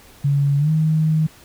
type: tone with pitch glide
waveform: sine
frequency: 141.4 to 156.89 Hz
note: C#3 to D#3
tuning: +35 to +15 cents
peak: -14 dBFS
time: 0.24-1.27 s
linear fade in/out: 10 ms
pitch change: +180 cents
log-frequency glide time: 0.58-0.7 s
effects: pink hiss -47 dBFS RMS until 1.44 s